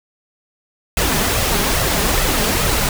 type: noise with flanger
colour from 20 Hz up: pink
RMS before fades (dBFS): -17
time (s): 0.97-2.89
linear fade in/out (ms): 2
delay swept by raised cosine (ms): 1.5 to 5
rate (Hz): 2.4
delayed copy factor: +0.55
effects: none